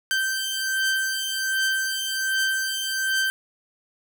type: beating tone pair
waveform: sawtooth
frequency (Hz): 1556 / 1557.3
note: G6 / G6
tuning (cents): -13 / -12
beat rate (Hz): 1.3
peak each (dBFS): -24 / -21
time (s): 0.11-3.3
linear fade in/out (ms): 0
effects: none